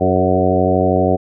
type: harmonic tone with a mistuned harmonic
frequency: 92.5 Hz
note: F#2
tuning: in tune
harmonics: 1 / 2 / 3 / 4 / 5 / 6 / 7 / 8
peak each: -20 / -20 / -20 / -20 / -20 / -20 / -20 / -20 dBFS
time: 0-1.17 s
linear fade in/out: 20 ms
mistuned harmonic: 5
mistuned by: -24 cents
effects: none